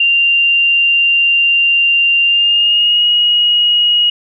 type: tone with pitch glide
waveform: sine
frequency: 2782 to 2890 Hz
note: F7 to F#7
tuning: -7 to -41 cents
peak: -8 dBFS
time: 0-4.1 s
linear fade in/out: 5 ms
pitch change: +66 cents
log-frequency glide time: 2.23-3.06 s
effects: none